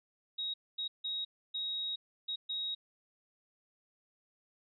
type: tone bursts at uneven times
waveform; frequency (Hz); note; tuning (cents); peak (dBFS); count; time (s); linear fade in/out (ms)
sine; 3789; A#7; +27; -34; 6; 0.38-0.54 / 0.78-0.88 / 1.04-1.25 / 1.54-1.96 / 2.28-2.36 / 2.49-2.75; 10
effects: none